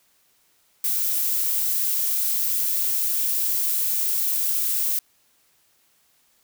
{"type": "noise", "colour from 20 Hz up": "violet", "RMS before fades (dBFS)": -23, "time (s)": [0.84, 4.99], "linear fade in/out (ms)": 2, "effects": ["white hiss -63 dBFS RMS until 6.43 s"]}